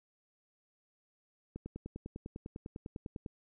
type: click train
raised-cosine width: 3 ms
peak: -29 dBFS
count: 18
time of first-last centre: 1.56-3.262 s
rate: 9.99 Hz
effects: none